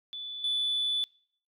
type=tone with level steps; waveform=sine; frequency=3476 Hz; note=A7; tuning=22 cents flat; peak=-36 / -25 dBFS; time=0.13-1.04 s; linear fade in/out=0 ms; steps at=0.44 s; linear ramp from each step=2 ms; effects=noise-tail reverb RT60 0.6 s tail -26 dB re dry + tanh soft clip ceiling -23 dBFS